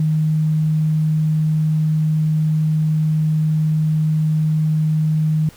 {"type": "tone", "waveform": "sine", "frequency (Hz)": 155.56, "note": "D#3", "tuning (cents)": 0, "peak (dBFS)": -14, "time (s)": [0, 5.49], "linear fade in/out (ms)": 2, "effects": ["pink hiss -46 dBFS RMS until 5.56 s"]}